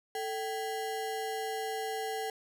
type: ring-modulated tone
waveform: square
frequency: 608 Hz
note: D#5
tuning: 40 cents flat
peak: -31 dBFS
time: 0.15-2.3 s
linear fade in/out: 2 ms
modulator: 168 Hz
effects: none